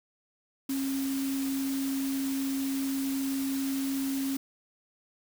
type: tone in noise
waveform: sine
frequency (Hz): 271.1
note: C#4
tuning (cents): -38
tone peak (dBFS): -28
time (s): 0.69-4.37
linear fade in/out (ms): 5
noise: white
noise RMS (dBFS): -40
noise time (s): 0.69-4.37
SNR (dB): +9
effects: none